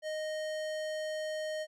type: tone with hard clipping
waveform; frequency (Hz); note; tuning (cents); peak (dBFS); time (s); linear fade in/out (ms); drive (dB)
sine; 620; D#5; -6; -36; 0.02-1.67; 50; 18
effects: none